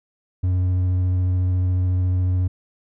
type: tone with hard clipping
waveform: sine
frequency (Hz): 91.4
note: F#2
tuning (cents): -21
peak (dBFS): -18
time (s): 0.43-2.48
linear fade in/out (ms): 10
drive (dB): 3
effects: none